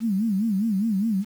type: tone with vibrato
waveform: sine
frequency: 208.6 Hz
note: G#3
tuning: 8 cents sharp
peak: -20 dBFS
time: 0-1.25 s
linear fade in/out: 50 ms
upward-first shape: sine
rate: 4.9 Hz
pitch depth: 180 cents each way
effects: 8-bit